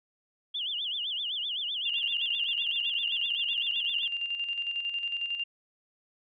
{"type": "tone with vibrato", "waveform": "sine", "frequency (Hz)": 3176, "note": "G7", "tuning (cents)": 22, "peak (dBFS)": -30, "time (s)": [0.54, 4.08], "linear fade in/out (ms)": 10, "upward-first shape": "sine", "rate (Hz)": 7.8, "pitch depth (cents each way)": 200}
{"type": "tone with tremolo", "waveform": "sine", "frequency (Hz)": 2794, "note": "F7", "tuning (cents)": 0, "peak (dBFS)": -28, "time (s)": [1.85, 5.44], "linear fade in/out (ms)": 10, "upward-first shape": "square", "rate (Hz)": 11, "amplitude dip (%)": 50}
{"effects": []}